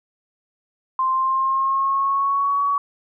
sine tone with pitch glide, 1046.5 to 1128.1 Hz, C6 to C#6, 0 to +30 cents, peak -17 dBFS, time 0.99-2.78 s, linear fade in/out 2 ms, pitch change +130 cents, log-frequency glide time 1.11-2.61 s, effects none

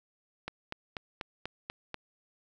click train, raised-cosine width 0.3 ms, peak -20 dBFS, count 7, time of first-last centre 0.48-1.943 s, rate 4.1 Hz, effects none

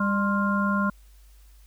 harmonic tone with a mistuned harmonic, 199.8 Hz, G3, 33 cents sharp, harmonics 1 / 3 / 5 / 7, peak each -23 / -34 / -28 / -28 dBFS, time 0-0.9 s, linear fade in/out 5 ms, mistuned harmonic 5, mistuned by +94 cents, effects added 50 Hz sine -49 dBFS peak until 1.66 s + white hiss -62 dBFS RMS until 1.66 s

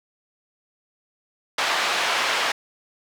pink band-pass noise, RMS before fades -23 dBFS, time 1.58-2.52 s, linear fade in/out 5 ms, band 870 to 4000 Hz, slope 12 dB/octave, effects none

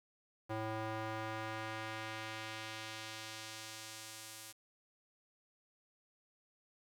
square tone with band-pass filter sweep, 110 Hz, A2, in tune, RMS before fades -44 dBFS, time 0.49-4.53 s, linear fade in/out 20 ms, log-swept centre 740 to 10000 Hz, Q 0.75, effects 10-bit

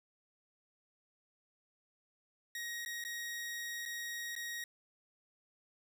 sawtooth tone with dropouts, 1885 Hz, A#6, 19 cents sharp, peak -36 dBFS, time 2.55-4.64 s, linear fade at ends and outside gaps 2 ms, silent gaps 2.85-2.86 / 3.04-3.049 / 3.854-3.859 / 4.353-4.362 s, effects none

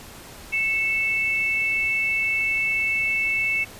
sine tone pair together, 2207 / 2644 Hz, C#7 / E7, -8 / +5 cents, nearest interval minor third, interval 313 cents, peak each -23 dBFS, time 0.52-3.65 s, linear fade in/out 20 ms, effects pink hiss -42 dBFS RMS until 3.79 s + resampled to 32000 Hz

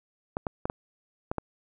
clicks, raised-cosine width 1 ms, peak -15 dBFS, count 6, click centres 0.369 / 0.468 / 0.655 / 0.699 / 1.315 / 1.383 s, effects none

